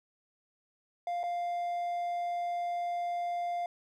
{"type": "tone with dropouts", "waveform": "triangle", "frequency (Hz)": 699, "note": "F5", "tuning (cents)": 1, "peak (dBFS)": -29, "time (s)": [1.07, 3.66], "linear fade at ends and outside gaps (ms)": 2, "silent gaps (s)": [1.232, 1.237], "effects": []}